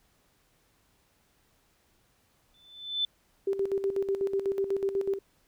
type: tone with exponential growth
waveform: sine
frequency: 3520 Hz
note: A7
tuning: in tune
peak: -23 dBFS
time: 2.54-3.05 s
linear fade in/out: 2 ms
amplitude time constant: 110 ms
type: tone with tremolo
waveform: sine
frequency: 392.2 Hz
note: G4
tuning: 1 cent sharp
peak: -24 dBFS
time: 3.47-5.19 s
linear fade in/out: 5 ms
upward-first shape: square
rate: 8.1 Hz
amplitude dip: 65%
effects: pink hiss -68 dBFS RMS until 5.47 s